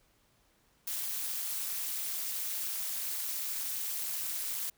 blue noise with amplitude modulation, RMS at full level -32 dBFS, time 0.87-4.7 s, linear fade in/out 5 ms, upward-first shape sine, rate 219 Hz, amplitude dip 85%, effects pink hiss -69 dBFS RMS until 4.77 s

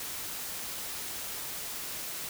white noise, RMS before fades -38 dBFS, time 0-2.29 s, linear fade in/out 2 ms, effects none

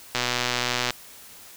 click train, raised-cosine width 0.2 ms, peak -6 dBFS, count 94, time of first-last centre 0.15-0.906 s, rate 123 Hz, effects white hiss -46 dBFS RMS until 1.56 s

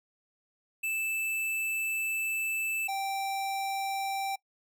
square tone pair in turn, 2637 / 782.2 Hz, E7 / G5, 0 / -4 cents, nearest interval octave + major sixth, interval 2104 cents, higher first, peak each -30 / -31 dBFS, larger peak first, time 0.83-2.88 / 2.88-4.36 s, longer first, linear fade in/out 10 ms, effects noise-tail reverb RT60 0.1 s tail -22 dB re dry

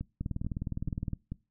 two click trains, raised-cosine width 5 ms, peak -21 / -23 dBFS, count 19 / 4, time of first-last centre 0.21-1.133 / 0.01-1.32 s, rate 19.5 / 2.29 Hz, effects noise-tail reverb RT60 0.3 s tail -22 dB re dry

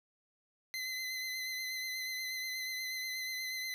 25% pulse tone with vibrato, 2043 Hz, C7, 42 cents flat, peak -33 dBFS, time 0.74-3.74 s, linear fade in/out 0 ms, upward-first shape sine, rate 8.3 Hz, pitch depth 25 cents each way, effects none

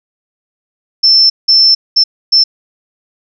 sine tone bursts at uneven times, 5330 Hz, E8, 18 cents sharp, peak -4 dBFS, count 4, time 1.03-1.3 / 1.48-1.75 / 1.96-2.04 / 2.32-2.44 s, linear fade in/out 10 ms, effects none

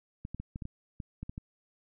clicks, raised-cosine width 5 ms, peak -26 dBFS, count 10, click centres 0.251 / 0.346 / 0.4 / 0.559 / 0.622 / 0.654 / 1.002 / 1.23 / 1.295 / 1.379 s, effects none

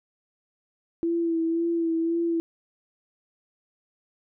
sine tone with vibrato, 332.7 Hz, E4, 16 cents sharp, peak -22 dBFS, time 1.03-2.4 s, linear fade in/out 0 ms, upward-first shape sine, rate 1.9 Hz, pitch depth 30 cents each way, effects none

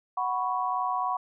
sine chord, F# suspended fourth, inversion none, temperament just, 740 / 986.7 / 1110 Hz, F#5 / B5 / C#6, 0 / -2 / +2 cents, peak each -30 dBFS, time 0.17-1.17 s, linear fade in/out 5 ms, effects none

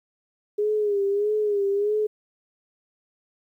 sine tone with vibrato, 411.3 Hz, G#4, 17 cents flat, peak -20 dBFS, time 0.58-2.07 s, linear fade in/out 10 ms, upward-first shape sine, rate 1.6 Hz, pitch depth 66 cents each way, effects 10-bit

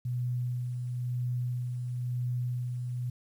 sine tone with tremolo, 123.47 Hz, B2, in tune, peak -28 dBFS, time 0.05-3.1 s, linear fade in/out 5 ms, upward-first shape sine, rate 0.99 Hz, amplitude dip 35%, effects 10-bit

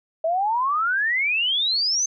sine exponential sweep, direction up, 633 to 6330 Hz, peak -19 dBFS, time 0.24-2.06 s, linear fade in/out 5 ms, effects none

